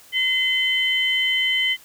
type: tone pair together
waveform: sine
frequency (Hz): 2046 / 3066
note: C7 / G7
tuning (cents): -39 / -39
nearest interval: perfect fifth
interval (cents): 700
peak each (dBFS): -20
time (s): 0.12-1.77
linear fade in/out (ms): 50
effects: tanh soft clip ceiling -10 dBFS + white hiss -49 dBFS RMS until 1.84 s